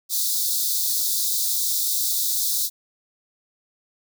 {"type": "high-pass noise", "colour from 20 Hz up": "white", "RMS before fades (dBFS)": -23, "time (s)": [0.09, 2.7], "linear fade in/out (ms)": 50, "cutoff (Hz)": 3600, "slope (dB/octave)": 96, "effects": []}